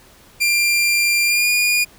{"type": "tone with pitch glide", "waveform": "sawtooth", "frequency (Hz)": [2383, 2434], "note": ["D7", "D#7"], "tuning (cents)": [25, -39], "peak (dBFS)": -11, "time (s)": [0.4, 1.85], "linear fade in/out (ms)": 20, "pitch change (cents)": 36, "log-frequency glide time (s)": [1.24, 1.49], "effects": ["pink hiss -48 dBFS RMS until 1.98 s"]}